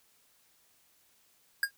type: tone with exponential decay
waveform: square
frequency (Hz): 1624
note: G#6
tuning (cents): -39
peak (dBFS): -22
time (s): 1.63-1.71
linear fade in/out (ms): 2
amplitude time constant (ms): 16
effects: white hiss -67 dBFS RMS until 1.77 s